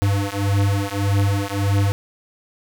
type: beating tone pair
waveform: square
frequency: 99 / 100.7 Hz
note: G2 / G2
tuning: +18 / +47 cents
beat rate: 1.7 Hz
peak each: -21 dBFS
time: 0.02-1.92 s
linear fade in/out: 0 ms
effects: none